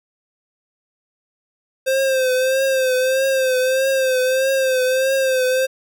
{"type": "tone with vibrato", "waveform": "square", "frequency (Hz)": 523.3, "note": "C5", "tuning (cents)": 0, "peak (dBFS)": -16, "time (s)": [1.86, 5.67], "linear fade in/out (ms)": 20, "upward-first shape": "triangle", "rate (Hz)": 1.6, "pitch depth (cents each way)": 57, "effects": []}